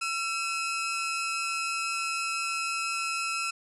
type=tone pair together; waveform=sawtooth; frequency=1351 / 2550 Hz; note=E6 / D#7; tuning=+42 / +42 cents; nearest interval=major seventh; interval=1100 cents; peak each=-28 dBFS; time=0.01-3.51 s; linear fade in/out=10 ms; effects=resampled to 24000 Hz